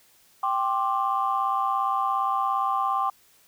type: chord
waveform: sine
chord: G suspended fourth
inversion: none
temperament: equal with one note detuned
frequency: 784 / 1057.4 / 1174.7 Hz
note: G5 / C6 / D6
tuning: 0 / +18 / 0 cents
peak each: -26 dBFS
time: 0.43-3.1 s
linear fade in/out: 5 ms
effects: tanh soft clip ceiling -13 dBFS + white hiss -59 dBFS RMS until 3.47 s